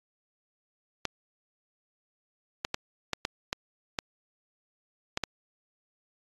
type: clicks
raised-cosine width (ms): 0.2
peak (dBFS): -11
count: 9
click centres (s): 1.053 / 2.649 / 2.744 / 3.133 / 3.251 / 3.529 / 3.988 / 5.174 / 5.237
effects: AAC 32 kbps